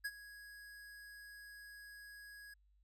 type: tone with ADSR envelope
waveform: square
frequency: 1661.2 Hz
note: G#6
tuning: in tune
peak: -37 dBFS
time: 0.04-2.54 s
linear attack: 15 ms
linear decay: 47 ms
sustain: -16 dB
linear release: 6 ms
effects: added 50 Hz sine -68 dBFS peak until 2.83 s